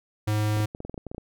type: tone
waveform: square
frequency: 106.3 Hz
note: G#2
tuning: 41 cents sharp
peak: -23 dBFS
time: 0.27-0.66 s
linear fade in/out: 10 ms
type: clicks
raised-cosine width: 2 ms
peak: -22 dBFS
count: 12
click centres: 0.57 / 0.603 / 0.749 / 0.804 / 0.85 / 0.896 / 0.943 / 0.978 / 1.067 / 1.115 / 1.147 / 1.181 s
effects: none